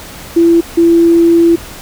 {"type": "tone bursts at uneven times", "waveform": "sine", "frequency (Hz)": 336.6, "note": "E4", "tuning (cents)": 36, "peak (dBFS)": -4, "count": 2, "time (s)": [[0.36, 0.61], [0.77, 1.56]], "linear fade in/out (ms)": 10, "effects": ["pink hiss -30 dBFS RMS until 1.81 s"]}